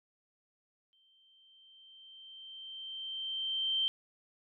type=tone with exponential growth; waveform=sine; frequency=3128 Hz; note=G7; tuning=4 cents flat; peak=-27 dBFS; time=0.93-3.88 s; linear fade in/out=0 ms; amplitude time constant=640 ms; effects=none